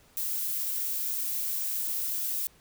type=noise; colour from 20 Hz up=violet; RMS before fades=-31 dBFS; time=0.17-2.47 s; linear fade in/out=0 ms; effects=pink hiss -60 dBFS RMS until 2.6 s